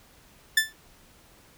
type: tone with exponential decay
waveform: sawtooth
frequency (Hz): 1760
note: A6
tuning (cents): 0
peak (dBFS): -11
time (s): 0.57-0.73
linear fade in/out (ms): 5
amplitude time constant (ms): 33
effects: pink hiss -56 dBFS RMS until 1.57 s